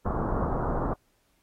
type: low-pass noise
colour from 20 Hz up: pink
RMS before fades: -28 dBFS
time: 0.05-0.94 s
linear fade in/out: 10 ms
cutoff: 1300 Hz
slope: 48 dB/octave
effects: pink hiss -70 dBFS RMS until 1.42 s + AAC 48 kbps